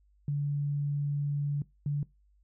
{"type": "tone pair in turn", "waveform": "sine", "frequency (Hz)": [144, 144.64], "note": ["D3", "D3"], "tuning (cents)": [-34, -26], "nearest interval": "unison", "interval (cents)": 8, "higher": "second", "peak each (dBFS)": -27, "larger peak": "neither", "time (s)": [[0.28, 1.62], [1.86, 2.03]], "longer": "first", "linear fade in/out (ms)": 2, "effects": ["noise-tail reverb RT60 0.2 s tail -21 dB re dry", "added 50 Hz sine -62 dBFS peak until 2.43 s"]}